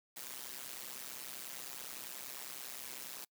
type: noise with amplitude modulation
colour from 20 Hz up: white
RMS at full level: -42 dBFS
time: 0.16-3.25 s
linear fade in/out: 10 ms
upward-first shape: sine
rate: 130 Hz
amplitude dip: 100%
effects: noise-tail reverb RT60 0.1 s tail -26 dB re dry + high-pass 150 Hz 12 dB/octave